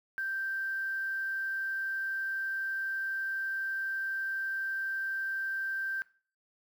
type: tone with quantisation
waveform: sine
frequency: 1568 Hz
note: G6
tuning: in tune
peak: -31 dBFS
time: 0.18-6.02 s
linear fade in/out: 0 ms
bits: 9
effects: noise-tail reverb RT60 0.4 s tail -19 dB re dry